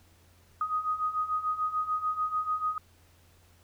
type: beating tone pair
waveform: sine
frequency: 1244.5 / 1251.3 Hz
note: D#6 / D#6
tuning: 0 / +9 cents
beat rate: 6.8 Hz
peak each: -33 / -29 dBFS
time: 0.61-2.78 s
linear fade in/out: 2 ms
effects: added 86 Hz sine -60 dBFS peak until 3.63 s + pink hiss -63 dBFS RMS until 3.63 s